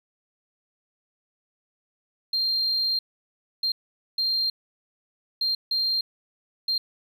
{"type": "tone bursts at uneven times", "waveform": "triangle", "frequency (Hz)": 4186, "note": "C8", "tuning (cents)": 0, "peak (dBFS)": -19, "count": 6, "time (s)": [[2.33, 2.99], [3.63, 3.72], [4.18, 4.5], [5.41, 5.55], [5.71, 6.01], [6.68, 6.78]], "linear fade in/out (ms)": 5, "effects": ["tanh soft clip ceiling -19 dBFS", "10-bit"]}